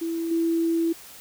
sine tone with level steps, 331.5 Hz, E4, 10 cents sharp, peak -25 / -20 dBFS, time 0.01-0.93 s, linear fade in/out 10 ms, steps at 0.31 s, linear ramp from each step 5 ms, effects white hiss -45 dBFS RMS until 1.2 s

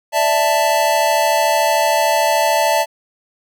square chord, D suspended second, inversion none, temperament just, 587.3 / 660.7 / 881 Hz, D5 / E5 / A5, 0 / +4 / +2 cents, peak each -20 / -18 / -17 dBFS, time 0.12-2.86 s, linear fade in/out 50 ms, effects none

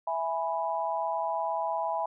sine chord, E major, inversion none, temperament equal, 659.3 / 830.6 / 987.8 Hz, E5 / G#5 / B5, 0 / 0 / 0 cents, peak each -32 dBFS, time 0.07-2.06 s, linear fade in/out 5 ms, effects none

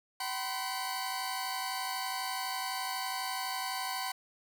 sawtooth tone cluster, 762 / 983 / 1035 / 4502 Hz, G5 / B5 / C6 / C#8, -49 / -8 / -19 / +26 cents, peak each -34 / -36 / -37 / -38 dBFS, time 0.2-4.12 s, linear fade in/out 5 ms, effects none

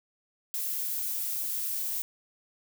violet noise, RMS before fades -32 dBFS, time 0.54-2.02 s, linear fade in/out 0 ms, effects none

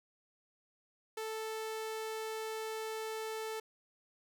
sawtooth tone, 440 Hz, A4, in tune, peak -34 dBFS, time 1.17-3.6 s, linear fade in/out 5 ms, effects none

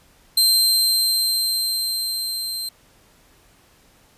sawtooth tone with level ramp, 4137 Hz, C8, 20 cents flat, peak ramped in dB -10 to -23 dBFS, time 0.37-2.69 s, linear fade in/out 5 ms, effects pink hiss -55 dBFS RMS until 4.17 s + resampled to 32000 Hz

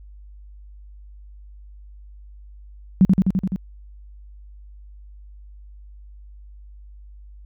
sine tone with echo, 188.7 Hz, F#3, 34 cents sharp, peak -8 dBFS, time 3.01-3.05 s, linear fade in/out 0 ms, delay 85 ms, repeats 6, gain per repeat -2 dB, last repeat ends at 3.56 s, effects added 50 Hz sine -40 dBFS peak until 7.45 s

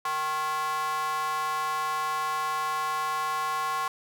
square tone with high-pass filter, 154.6 Hz, D#3, 11 cents flat, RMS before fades -29 dBFS, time 0.05-3.88 s, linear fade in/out 2 ms, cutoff 1000 Hz, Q 6.2, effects none

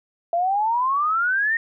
sine exponential sweep, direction up, 670 to 1871 Hz, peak -18 dBFS, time 0.33-1.57 s, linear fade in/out 2 ms, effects none

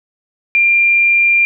sine tone, 2387 Hz, D7, 28 cents sharp, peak -8 dBFS, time 0.55-1.45 s, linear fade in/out 0 ms, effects none

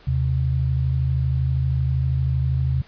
sine tone pair together, 78.14 / 130.81 Hz, D#2 / C3, +8 / 0 cents, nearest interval major sixth, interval 892 cents, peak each -22 / -20 dBFS, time 0.07-2.82 s, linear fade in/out 5 ms, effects pink hiss -50 dBFS RMS until 2.87 s + resampled to 11025 Hz

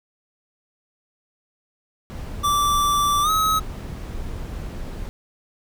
brown noise, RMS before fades -31 dBFS, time 2.1-5.09 s, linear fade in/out 0 ms
square tone with pitch glide, 1166 to 1278.9 Hz, D6 to D#6, -13 to +47 cents, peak -18 dBFS, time 2.43-3.6 s, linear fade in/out 20 ms, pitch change +160 cents, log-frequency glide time 3.22-3.3 s
effects none

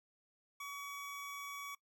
25% pulse tone, 1132 Hz, C#6, 36 cents sharp, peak -40 dBFS, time 0.6-1.75 s, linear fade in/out 5 ms, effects noise-tail reverb RT60 0.1 s tail -20 dB re dry

